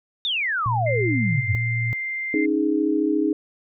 sine exponential sweep, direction down, 3729 to 85.7 Hz, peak -21 dBFS, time 0.25-1.55 s, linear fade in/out 0 ms
sine tone with pitch glide, 116.54 to 115.87 Hz, A#2 to A#2, 0 to -10 cents, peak -22 dBFS, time 0.66-1.93 s, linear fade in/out 0 ms, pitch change -10 cents, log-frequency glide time 0.92-0.98 s
sine tone, 2093 Hz, C7, in tune, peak -25 dBFS, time 0.86-2.46 s, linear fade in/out 10 ms
sine chord, C# suspended second, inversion none, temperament equal, 277.2 / 311.1 / 415.3 Hz, C#4 / D#4 / G#4, 0 / 0 / 0 cents, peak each -25 / -20 / -25 dBFS, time 2.34-3.33 s, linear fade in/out 2 ms
effects none

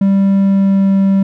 triangle tone with pitch glide, 196 to 194.76 Hz, G3 to G3, 0 to -11 cents, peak -6 dBFS, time 0.01-1.23 s, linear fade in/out 5 ms, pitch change -11 cents, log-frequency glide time 0.42-0.95 s, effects none

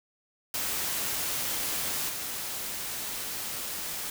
white noise with level steps, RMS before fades -31 / -35 dBFS, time 0.54-4.1 s, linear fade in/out 2 ms, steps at 2.08 s, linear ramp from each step 20 ms, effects none

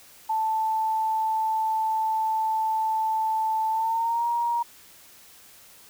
sine tone with pitch glide, 880 to 943.2 Hz, A5 to A#5, 0 to +20 cents, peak -22 dBFS, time 0.29-4.63 s, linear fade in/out 10 ms, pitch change +120 cents, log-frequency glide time 3.7-4.26 s, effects white hiss -51 dBFS RMS until 5.89 s

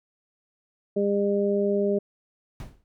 harmonic tone, 201.7 Hz, G3, 50 cents sharp, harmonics 1 / 2 / 3, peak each -26 / -23 / -28 dBFS, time 0.96-1.99 s, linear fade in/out 10 ms
brown noise with exponential decay, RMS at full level -31 dBFS, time 2.6-2.84 s, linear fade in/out 1 ms, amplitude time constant 52 ms
effects none

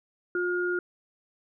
sine tone pair together, 356.2 / 1423 Hz, F4 / F6, +34 / +32 cents, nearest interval 2 octaves, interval 2398 cents, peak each -27 / -29 dBFS, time 0.35-0.79 s, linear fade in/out 2 ms, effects none

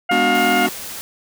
harmonic tone, 710 Hz, F5, 28 cents sharp, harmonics 1 / 2 / 3 / 4, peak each -18 / -21 / -22 / -25 dBFS, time 0.09-0.67 s, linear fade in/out 10 ms
square chord, G# half-diminished seventh, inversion none, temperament equal with one note detuned, 207.7 / 249.1 / 293.7 / 370 Hz, G#3 / B3 / D4 / F#4, 0 / +15 / 0 / 0 cents, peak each -26 / -23 / -25 / -24 dBFS, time 0.11-0.69 s, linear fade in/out 5 ms
white noise, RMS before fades -31 dBFS, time 0.35-1.01 s, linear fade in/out 0 ms
effects none

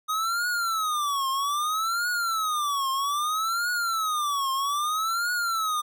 square tone with vibrato, 1244.5 Hz, D#6, in tune, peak -25 dBFS, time 0.08-5.82 s, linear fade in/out 20 ms, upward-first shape triangle, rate 0.62 Hz, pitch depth 280 cents each way, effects none

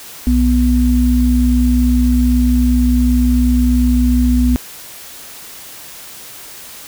sine tone pair together, 61.36 / 246.7 Hz, B1 / B3, -11 / -2 cents, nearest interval 2 octaves, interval 2409 cents, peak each -12 dBFS, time 0.27-4.56 s, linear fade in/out 0 ms, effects white hiss -34 dBFS RMS until 6.87 s

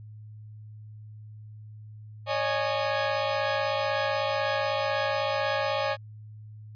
sawtooth chord, C# suspended second, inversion none, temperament equal with one note detuned, 554.4 / 610.5 / 830.6 Hz, C#5 / D#5 / G#5, 0 / -33 / 0 cents, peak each -25 / -26 / -27 dBFS, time 2.26-5.97 s, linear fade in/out 50 ms, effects added 107 Hz sine -42 dBFS peak until 6.75 s + resampled to 11025 Hz

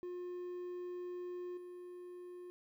triangle tone with level steps, 357 Hz, F4, 38 cents sharp, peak -39 / -45 dBFS, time 0.03-2.5 s, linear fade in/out 0 ms, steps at 1.57 s, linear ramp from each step 5 ms, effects 13-bit

